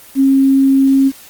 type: tone with quantisation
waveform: sine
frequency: 270.3 Hz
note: C#4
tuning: 44 cents flat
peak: -7 dBFS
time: 0.15-1.12 s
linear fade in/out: 50 ms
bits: 6
effects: white hiss -39 dBFS RMS until 1.29 s + Opus 24 kbps